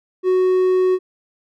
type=tone; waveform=triangle; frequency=370 Hz; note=F#4; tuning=in tune; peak=-11 dBFS; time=0.23-0.99 s; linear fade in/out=50 ms; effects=none

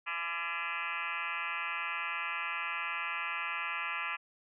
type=tone with frequency modulation; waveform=sine; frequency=1864.7 Hz; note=A#6; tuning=in tune; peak=-33 dBFS; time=0.06-4.17 s; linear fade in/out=20 ms; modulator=170 Hz; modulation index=5.1; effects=none

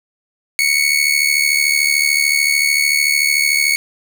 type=tone with amplitude modulation; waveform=sawtooth; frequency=2213 Hz; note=C#7; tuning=3 cents flat; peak=-6 dBFS; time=0.59-3.76 s; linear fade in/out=0 ms; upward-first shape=sine; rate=73.5 Hz; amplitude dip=70%; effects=none

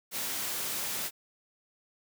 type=high-pass noise; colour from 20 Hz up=white; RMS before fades=-34 dBFS; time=0.11-1.11 s; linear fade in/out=50 ms; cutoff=110 Hz; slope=12 dB/octave; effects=none

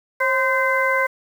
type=harmonic tone with a mistuned harmonic; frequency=515 Hz; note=C5; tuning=28 cents flat; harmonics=1 / 2 / 3 / 4; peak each=-22 / -22 / -22 / -22 dBFS; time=0.2-1.07 s; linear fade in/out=10 ms; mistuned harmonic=1; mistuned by=+67 cents; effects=7-bit

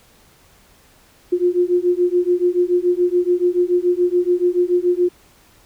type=beating tone pair; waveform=sine; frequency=352.1 / 359.1 Hz; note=F4 / F4; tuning=+14 / +48 cents; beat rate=7 Hz; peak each=-17 dBFS; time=1.32-5.09 s; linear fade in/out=10 ms; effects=pink hiss -52 dBFS RMS until 5.65 s

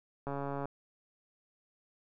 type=click train; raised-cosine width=1 ms; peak=-24 dBFS; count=55; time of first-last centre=0.27-0.656 s; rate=140 Hz; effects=none

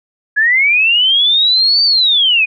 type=linear two-way sweep; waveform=sine; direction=up then down; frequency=1661.2 to 4631 to 2427 Hz; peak=-8 dBFS; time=0.36-2.46 s; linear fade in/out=20 ms; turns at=1.84 s; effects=none

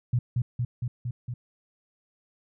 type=tone with echo; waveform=sine; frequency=121.5 Hz; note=B2; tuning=28 cents flat; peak=-20 dBFS; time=0.13-0.19 s; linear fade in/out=5 ms; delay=230 ms; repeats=5; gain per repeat=-2 dB; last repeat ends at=1.34 s; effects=none

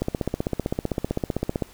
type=click train; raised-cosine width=2 ms; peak=-10 dBFS; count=26; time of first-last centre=0.02-1.623 s; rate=15.6 Hz; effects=pink hiss -50 dBFS RMS until 1.73 s

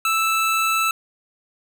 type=tone; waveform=25% pulse; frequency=1318.5 Hz; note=E6; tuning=in tune; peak=-14 dBFS; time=0.05-0.91 s; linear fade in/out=2 ms; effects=none

